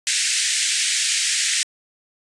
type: band-pass noise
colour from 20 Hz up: white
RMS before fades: -21 dBFS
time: 0.07-1.63 s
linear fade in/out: 0 ms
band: 1700 to 9000 Hz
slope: 48 dB/octave
effects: resampled to 24000 Hz